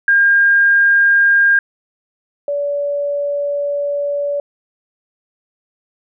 sine tone pair in turn, 1610 / 573.7 Hz, G6 / D5, +46 / -41 cents, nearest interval octave + tritone, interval 1787 cents, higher first, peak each -8 / -16 dBFS, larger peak first, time 0.08-1.59 / 2.48-4.4 s, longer second, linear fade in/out 2 ms, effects none

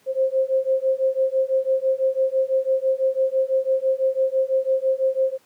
sine beating tone pair, 525 / 531 Hz, C5 / C5, +6 / +25 cents, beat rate 6 Hz, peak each -21 dBFS, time 0.06-5.38 s, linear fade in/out 50 ms, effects pink hiss -59 dBFS RMS until 5.45 s + high-pass 200 Hz 12 dB/octave

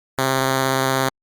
5% pulse tone with vibrato, 132.7 Hz, C3, 25 cents sharp, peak -6 dBFS, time 0.18-1.09 s, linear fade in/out 5 ms, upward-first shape square, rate 17 Hz, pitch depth 10 cents each way, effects Opus 48 kbps

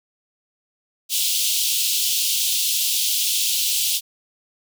pink high-pass noise, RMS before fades -21 dBFS, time 1.09-4.01 s, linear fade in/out 50 ms, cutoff 2900 Hz, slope 48 dB/octave, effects none

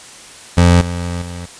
25% pulse tone with level steps, 87.31 Hz, F2, in tune, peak -3 / -16 / -22 dBFS, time 0.57-1.46 s, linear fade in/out 10 ms, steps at 0.81 / 1.22 s, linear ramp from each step 2 ms, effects white hiss -37 dBFS RMS until 1.59 s + resampled to 22050 Hz

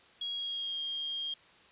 sine tone with pitch glide, 3300 to 3226 Hz, G#7 to G7, -12 to +49 cents, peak -33 dBFS, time 0.21-1.34 s, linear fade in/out 5 ms, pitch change -39 cents, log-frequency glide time 0.35-0.79 s, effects white hiss -59 dBFS RMS until 1.71 s + resampled to 8000 Hz

